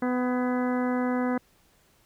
harmonic tone with a mistuned harmonic, 250 Hz, B3, 21 cents sharp, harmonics 1 / 2 / 3 / 4 / 5 / 6 / 7 / 8, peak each -25 / -31 / -35 / -37 / -39 / -41 / -42 / -43 dBFS, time 0.02-1.38 s, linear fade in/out 5 ms, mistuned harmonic 7, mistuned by -57 cents, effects pink hiss -63 dBFS RMS until 2.05 s

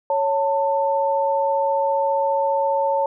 sine tone pair together, 554.4 / 892.6 Hz, C#5 / A5, 0 / +25 cents, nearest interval minor sixth, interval 825 cents, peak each -20 dBFS, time 0.1-3.06 s, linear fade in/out 2 ms, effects none

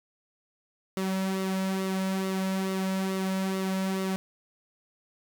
sawtooth tone with flanger, 190.4 Hz, F#3, 50 cents sharp, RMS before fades -29 dBFS, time 0.97-4.16 s, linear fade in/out 0 ms, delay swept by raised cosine 1.2 to 2.8 ms, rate 2.3 Hz, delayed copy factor -0.55, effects none

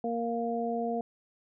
harmonic tone, 233.1 Hz, A#3, in tune, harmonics 1 / 2 / 3, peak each -33 / -33 / -33 dBFS, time 0.04-1.01 s, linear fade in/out 2 ms, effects none

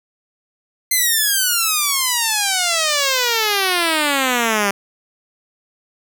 5% pulse exponential sweep, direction down, 2093 to 196 Hz, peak -4 dBFS, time 0.91-4.71 s, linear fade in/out 5 ms, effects none

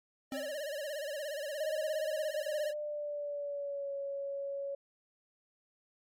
square tone with vibrato, 587.3 Hz, D5, in tune, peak -37 dBFS, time 0.31-2.74 s, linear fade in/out 50 ms, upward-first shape sine, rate 17 Hz, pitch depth 110 cents each way
square tone with exponential decay, 264.6 Hz, C4, 20 cents sharp, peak -36 dBFS, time 0.32-0.63 s, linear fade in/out 1 ms, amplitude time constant 67 ms
sine tone with pitch glide, 622.3 to 557.6 Hz, D#5 to C#5, 0 to +10 cents, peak -35 dBFS, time 1.6-4.75 s, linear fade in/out 5 ms, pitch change -190 cents, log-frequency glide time 2.14-3.92 s
effects MP3 96 kbps

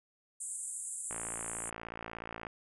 white band-pass noise, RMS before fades -41 dBFS, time 0.4-1.7 s, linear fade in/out 10 ms, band 7300 to 10000 Hz, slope 96 dB/octave
click train, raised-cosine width 0.5 ms, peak -26 dBFS, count 78, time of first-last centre 1.11-2.468 s, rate 56.7 Hz
effects none

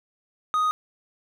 triangle tone, 1246 Hz, D#6, 2 cents sharp, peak -18 dBFS, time 0.54-0.71 s, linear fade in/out 0 ms, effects none

